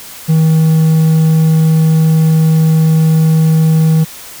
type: tone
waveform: triangle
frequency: 159.4 Hz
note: D#3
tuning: 42 cents sharp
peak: -4 dBFS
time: 0.28-4.05 s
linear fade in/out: 20 ms
effects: white hiss -31 dBFS RMS until 4.4 s

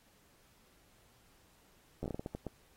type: slowing click train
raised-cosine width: 2 ms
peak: -25 dBFS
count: 10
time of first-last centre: 2.03-2.467 s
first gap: 12 ms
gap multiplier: 1.33
effects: pink hiss -67 dBFS RMS until 2.76 s + AAC 48 kbps

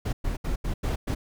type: noise bursts at uneven times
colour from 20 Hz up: brown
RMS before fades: -27 dBFS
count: 6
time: 0.05-0.13 / 0.24-0.37 / 0.44-0.56 / 0.64-0.74 / 0.83-0.96 / 1.07-1.15 s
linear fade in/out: 10 ms
effects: none

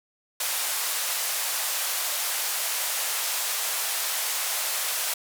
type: band-pass noise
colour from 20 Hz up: white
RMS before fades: -28 dBFS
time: 0.4-5.14 s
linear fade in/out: 5 ms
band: 560 to 15000 Hz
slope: 24 dB/octave
effects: none

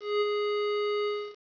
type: tone with ADSR envelope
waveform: square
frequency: 415.3 Hz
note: G#4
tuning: in tune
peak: -23 dBFS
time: 0-1.36 s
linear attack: 210 ms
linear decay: 33 ms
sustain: -4 dB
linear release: 300 ms
effects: resampled to 11025 Hz + 9-bit

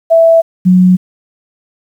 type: tone pair in turn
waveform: sine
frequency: 659.3 / 182.94 Hz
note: E5 / F#3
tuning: 0 / -19 cents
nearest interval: octave + minor seventh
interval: 2219 cents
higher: first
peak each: -3 dBFS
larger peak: neither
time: 0.1-0.42 / 0.65-0.97 s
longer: neither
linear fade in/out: 20 ms
effects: 7-bit

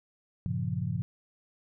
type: chord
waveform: sine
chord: G half-diminished seventh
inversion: none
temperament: equal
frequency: 98 / 116.54 / 138.59 / 174.61 Hz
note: G2 / Bb2 / Db3 / F3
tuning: 0 / 0 / 0 / 0 cents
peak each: -35 / -34 / -34 / -34 dBFS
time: 0.46-1.02 s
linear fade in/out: 0 ms
effects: none

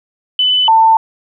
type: tone pair in turn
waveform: sine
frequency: 3005 / 893.4 Hz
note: F#7 / A5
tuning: +26 / +26 cents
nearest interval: octave + major sixth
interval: 2100 cents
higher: first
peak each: -9 / -5 dBFS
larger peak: second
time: 0.39-0.68 / 0.68-0.97 s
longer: neither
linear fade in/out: 2 ms
effects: none

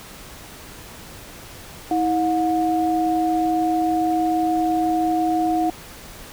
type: tone pair together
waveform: sine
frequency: 322 / 722.1 Hz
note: E4 / F#5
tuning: -41 / -42 cents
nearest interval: octave + major second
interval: 1399 cents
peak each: -20 dBFS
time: 1.91-5.7 s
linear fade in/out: 2 ms
effects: pink hiss -40 dBFS RMS until 6.32 s

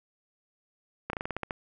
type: slowing click train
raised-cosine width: 0.5 ms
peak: -17 dBFS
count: 9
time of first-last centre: 1.1-1.508 s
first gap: 32 ms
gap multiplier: 1.13
effects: none

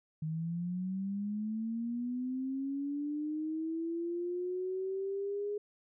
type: linear sweep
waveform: sine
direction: up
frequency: 154.7 to 415.3 Hz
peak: -33 dBFS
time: 0.22-5.58 s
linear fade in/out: 5 ms
effects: none

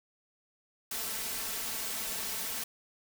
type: noise with comb filter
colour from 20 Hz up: white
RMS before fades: -36 dBFS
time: 0.91-2.64 s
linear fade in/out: 5 ms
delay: 4.5 ms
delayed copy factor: +0.7
effects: none

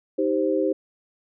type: chord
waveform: sine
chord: C minor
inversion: first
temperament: just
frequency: 314 / 392.4 / 523.3 Hz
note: Eb4 / G4 / C5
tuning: +16 / +2 / 0 cents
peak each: -24 dBFS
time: 0.18-0.73 s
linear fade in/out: 10 ms
effects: none

